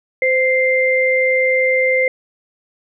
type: tone pair together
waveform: sine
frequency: 516.3 / 2093 Hz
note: C5 / C7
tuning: -23 / 0 cents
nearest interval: 2 octaves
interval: 2423 cents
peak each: -15 dBFS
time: 0.22-2.08 s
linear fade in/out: 2 ms
effects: none